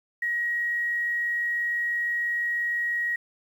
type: tone with quantisation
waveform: sine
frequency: 1897 Hz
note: A#6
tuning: 30 cents sharp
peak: -24 dBFS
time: 0.22-3.16 s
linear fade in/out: 5 ms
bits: 9
effects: none